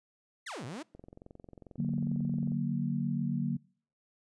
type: exponential two-way sweep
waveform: sawtooth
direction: down then up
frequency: 2217 to 111 to 348.9 Hz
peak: -35 dBFS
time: 0.46-0.83 s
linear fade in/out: 10 ms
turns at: 0.65 s
type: click train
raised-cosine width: 2 ms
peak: -36 dBFS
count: 36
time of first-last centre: 0.95-2.52 s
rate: 22.3 Hz
type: chord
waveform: sine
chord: D augmented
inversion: none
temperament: equal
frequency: 146.83 / 185 / 233.1 Hz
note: D3 / F#3 / A#3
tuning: 0 / 0 / 0 cents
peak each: -33 / -34 / -33 dBFS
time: 1.78-3.57 s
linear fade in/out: 10 ms
effects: noise-tail reverb RT60 0.5 s tail -26 dB re dry + resampled to 22050 Hz